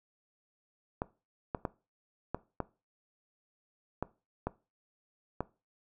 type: clicks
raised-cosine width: 1 ms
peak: -18 dBFS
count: 8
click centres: 1.019 / 1.548 / 1.652 / 2.346 / 2.603 / 4.026 / 4.47 / 5.406 s
effects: noise-tail reverb RT60 0.3 s tail -19 dB re dry